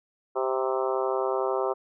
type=harmonic tone with a mistuned harmonic; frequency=130.81 Hz; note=C3; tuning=in tune; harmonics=3 / 4 / 5 / 6 / 7 / 8 / 9 / 10; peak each=-28 / -30 / -32 / -34 / -35 / -36 / -37 / -38 dBFS; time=0.35-1.74 s; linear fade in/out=20 ms; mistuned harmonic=7; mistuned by=+25 cents; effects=none